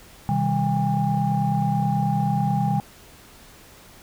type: tone cluster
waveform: sine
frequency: 129.1 / 158.4 / 198.1 / 807 Hz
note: C3 / D#3 / G3 / G#5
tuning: -23 / +31 / +18 / -50 cents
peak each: -24 dBFS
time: 0.29-2.8 s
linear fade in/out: 0 ms
effects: tanh soft clip ceiling -11 dBFS + pink hiss -48 dBFS RMS until 4.02 s